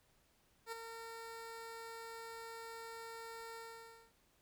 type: tone with ADSR envelope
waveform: 15% pulse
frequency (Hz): 456.5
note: A#4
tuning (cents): -36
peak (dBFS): -34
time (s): 0.66-4.13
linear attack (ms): 62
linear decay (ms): 12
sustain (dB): -7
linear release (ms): 570
effects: pink hiss -73 dBFS RMS until 4.41 s